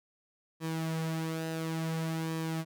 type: tone with flanger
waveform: sawtooth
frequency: 161.7 Hz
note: E3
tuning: 33 cents flat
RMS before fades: -34 dBFS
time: 0.6-2.65 s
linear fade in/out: 50 ms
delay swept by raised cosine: 1.4 to 5.3 ms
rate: 0.57 Hz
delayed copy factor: -0.55
effects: none